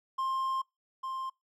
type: tone pair in turn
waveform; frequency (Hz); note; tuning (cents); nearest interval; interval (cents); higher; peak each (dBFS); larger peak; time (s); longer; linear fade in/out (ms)
triangle; 1058 / 1053.7; C6 / C6; +19 / +12; unison; 7; first; -27 / -32; first; 0.18-0.62 / 1.03-1.3; first; 10
effects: noise-tail reverb RT60 0.2 s tail -25 dB re dry